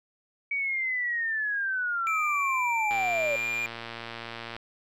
sine linear sweep, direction down, 2274 to 554.4 Hz, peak -26 dBFS, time 0.51-3.36 s, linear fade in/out 5 ms
triangle tone with pitch glide, 2351 to 2398 Hz, D7 to D7, +1 to +36 cents, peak -26 dBFS, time 2.07-3.66 s, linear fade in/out 0 ms, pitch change +35 cents, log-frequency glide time 2.87-3.49 s
click train, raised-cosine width 0.3 ms, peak -21 dBFS, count 193, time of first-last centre 2.91-4.565 s, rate 116 Hz
effects none

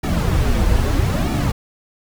brown noise with flanger, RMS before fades -17 dBFS, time 0.03-1.52 s, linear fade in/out 10 ms, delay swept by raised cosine 1.9 to 7.2 ms, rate 0.78 Hz, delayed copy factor -0.75, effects none

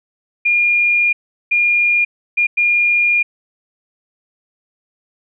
sine tone bursts at uneven times, 2418 Hz, D7, 50 cents sharp, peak -11 dBFS, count 4, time 0.45-1.13 / 1.51-2.05 / 2.37-2.47 / 2.57-3.23 s, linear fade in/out 10 ms, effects none

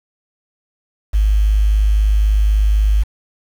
sine tone with quantisation, 51.91 Hz, G#1, in tune, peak -10 dBFS, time 1.13-3.04 s, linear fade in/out 20 ms, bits 6, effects none

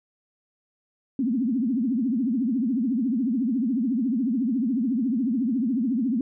sine tone with vibrato, 245 Hz, B3, 14 cents flat, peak -21 dBFS, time 1.19-6.21 s, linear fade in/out 2 ms, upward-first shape triangle, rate 14 Hz, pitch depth 280 cents each way, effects none

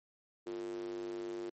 square tone with high-pass filter, 49.96 Hz, G1, 34 cents sharp, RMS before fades -41 dBFS, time 0.46-1.5 s, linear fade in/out 10 ms, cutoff 360 Hz, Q 8.2, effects MP3 32 kbps

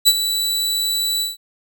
sawtooth tone with ADSR envelope, 3951 Hz, B7, in tune, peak -4 dBFS, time 0.05-1.37 s, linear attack 28 ms, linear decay 48 ms, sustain -11 dB, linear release 160 ms, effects none

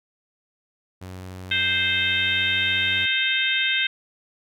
sawtooth tone with pitch glide, 92.5 to 94.5 Hz, F#2 to F#2, 0 to +37 cents, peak -31 dBFS, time 1.01-3.06 s, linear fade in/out 10 ms, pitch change +37 cents, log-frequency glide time 2.01-2.61 s
harmonic tone, 523.3 Hz, C5, in tune, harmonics 3 / 4 / 5 / 6 / 7, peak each -26 / -26 / -26 / -26 / -26 dBFS, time 1.51-3.87 s, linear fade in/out 5 ms
effects none

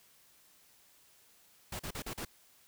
pink noise bursts, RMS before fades -40 dBFS, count 5, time 1.72-2.25 s, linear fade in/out 5 ms, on 74 ms, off 40 ms, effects white hiss -64 dBFS RMS until 2.67 s

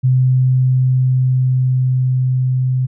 sine tone with level ramp, 128.6 Hz, C3, 30 cents flat, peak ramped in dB -9 to -13 dBFS, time 0.03-2.87 s, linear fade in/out 20 ms, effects none

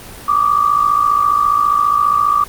sine tone pair together, 1156 / 1210.8 Hz, D6 / D#6, -28 / -48 cents, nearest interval minor second, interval 80 cents, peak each -12 / -15 dBFS, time 0.28-2.44 s, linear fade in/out 5 ms, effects pink hiss -34 dBFS RMS until 2.48 s + Opus 24 kbps

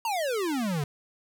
square exponential sweep, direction down, 951 to 136 Hz, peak -27 dBFS, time 0.05-0.84 s, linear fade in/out 2 ms, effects none

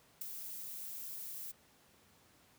violet noise with ADSR envelope, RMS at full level -38 dBFS, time 0.21-1.52 s, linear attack 6 ms, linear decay 10 ms, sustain -7 dB, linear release 13 ms, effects pink hiss -66 dBFS RMS until 2.58 s + high-pass 80 Hz 12 dB/octave

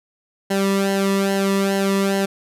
sawtooth tone with flanger, 196 Hz, G3, in tune, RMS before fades -19 dBFS, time 0.5-2.26 s, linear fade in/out 10 ms, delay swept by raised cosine 0.83 to 1.33 ms, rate 2.4 Hz, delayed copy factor -0.75, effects resampled to 32000 Hz

